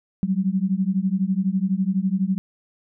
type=beating tone pair; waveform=sine; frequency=184.4 / 196.4 Hz; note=F#3 / G3; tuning=-6 / +4 cents; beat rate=12 Hz; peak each=-22 dBFS; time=0.23-2.38 s; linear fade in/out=0 ms; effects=none